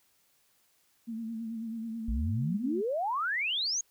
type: tone with vibrato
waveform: sine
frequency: 226 Hz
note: A3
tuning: 47 cents sharp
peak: -34 dBFS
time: 1.07-2.82 s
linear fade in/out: 20 ms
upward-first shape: sine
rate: 9.2 Hz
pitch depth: 47 cents each way
type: exponential sweep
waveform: sine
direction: up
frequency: 51.91 to 6760 Hz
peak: -28 dBFS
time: 2.08-3.81 s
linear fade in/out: 5 ms
effects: white hiss -69 dBFS RMS until 3.9 s